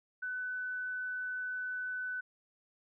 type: tone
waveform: sine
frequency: 1501 Hz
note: F#6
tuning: 24 cents sharp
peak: -35 dBFS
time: 0.22-2.21 s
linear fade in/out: 10 ms
effects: none